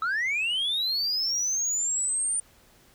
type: linear sweep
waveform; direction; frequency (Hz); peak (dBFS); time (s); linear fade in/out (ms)
sine; up; 1272 to 9100; -22; 0.02-2.4; 2
effects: tanh soft clip ceiling -23 dBFS + pink hiss -58 dBFS RMS until 2.94 s